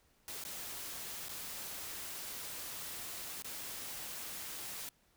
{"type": "noise with dropouts", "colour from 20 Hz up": "white", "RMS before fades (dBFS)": -44, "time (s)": [0.28, 4.89], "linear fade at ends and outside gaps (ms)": 1, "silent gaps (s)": [[0.439, 0.45], [1.285, 1.292], [3.422, 3.445]], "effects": ["pink hiss -71 dBFS RMS until 5.16 s"]}